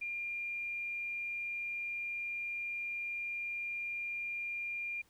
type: tone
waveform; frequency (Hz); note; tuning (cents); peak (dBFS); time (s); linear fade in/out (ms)
sine; 2400; D7; +37; -36; 0.01-5.02; 10
effects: pink hiss -69 dBFS RMS until 5.09 s